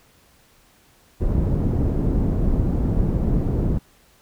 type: low-pass noise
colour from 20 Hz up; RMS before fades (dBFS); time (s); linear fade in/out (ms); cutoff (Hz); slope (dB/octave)
pink; -20; 1.2-3.79; 20; 300; 12
effects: pink hiss -56 dBFS RMS until 4.21 s